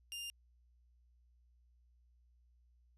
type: tone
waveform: sawtooth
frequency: 2802 Hz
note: F7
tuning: 5 cents sharp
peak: -39 dBFS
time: 0.12-0.3 s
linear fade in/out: 0 ms
effects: added 60 Hz sine -66 dBFS peak until 2.97 s + resampled to 32000 Hz